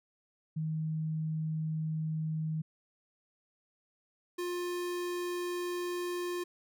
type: tone pair in turn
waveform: sine / square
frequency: 157.5 / 353.6 Hz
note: D#3 / F4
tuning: +21 / +22 cents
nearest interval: octave + major second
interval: 1401 cents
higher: second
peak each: -31 / -34 dBFS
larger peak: first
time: 0.56-2.62 / 4.38-6.44 s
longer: neither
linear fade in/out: 10 ms
effects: none